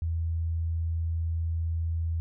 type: tone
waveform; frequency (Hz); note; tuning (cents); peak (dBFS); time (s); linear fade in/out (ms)
sine; 82.41; E2; 0; -26; 0.02-2.2; 0
effects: none